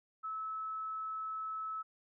sine tone, 1300 Hz, E6, 24 cents flat, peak -37 dBFS, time 0.23-1.83 s, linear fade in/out 20 ms, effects none

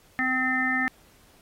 harmonic tone, 257.9 Hz, C4, 25 cents flat, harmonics 1 / 3 / 5 / 7 / 8, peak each -29 / -33 / -33 / -25 / -30 dBFS, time 0.19-0.88 s, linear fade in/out 0 ms, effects pink hiss -58 dBFS RMS until 1.41 s + AAC 48 kbps

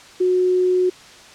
sine tone, 365.6 Hz, F#4, 21 cents flat, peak -14 dBFS, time 0.2-0.9 s, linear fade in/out 10 ms, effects white hiss -43 dBFS RMS until 1.34 s + low-pass 6000 Hz 12 dB/octave

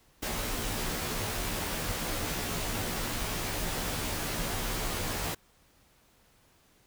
pink noise with comb filter, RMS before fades -33 dBFS, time 0.22-5.35 s, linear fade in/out 10 ms, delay 15 ms, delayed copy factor -0.85, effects pink hiss -64 dBFS RMS until 6.86 s

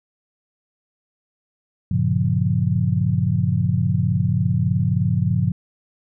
sine chord, G half-diminished seventh, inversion none, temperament just, 98 / 117.6 / 141.12 / 176.4 Hz, G2 / Bb2 / Db3 / F3, 0 / +16 / +31 / +18 cents, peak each -22 dBFS, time 1.91-5.52 s, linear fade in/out 5 ms, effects none

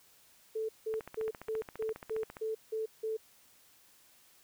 sine tone bursts, 440 Hz, A4, in tune, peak -32 dBFS, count 9, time 0.55-3.17 s, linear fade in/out 10 ms, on 140 ms, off 170 ms
click train, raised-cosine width 0.5 ms, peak -29 dBFS, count 22, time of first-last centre 0.94-2.369 s, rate 14.7 Hz
effects white hiss -63 dBFS RMS until 4.43 s

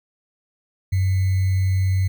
sine tone with sample-and-hold, 94.5 Hz, F#2, 37 cents sharp, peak -16 dBFS, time 0.92-2.08 s, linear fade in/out 10 ms, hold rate 2100 Hz, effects none

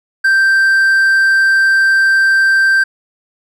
triangle tone, 1568 Hz, G6, in tune, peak -6 dBFS, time 0.24-2.84 s, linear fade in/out 10 ms, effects none

